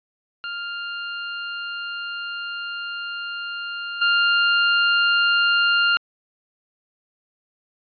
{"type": "tone with level steps", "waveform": "25% pulse", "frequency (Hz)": 1400, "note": "F6", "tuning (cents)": 4, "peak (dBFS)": [-24, -12], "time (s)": [0.44, 5.97], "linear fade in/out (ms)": 0, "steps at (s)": 4.01, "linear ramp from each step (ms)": 10, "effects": ["resampled to 11025 Hz"]}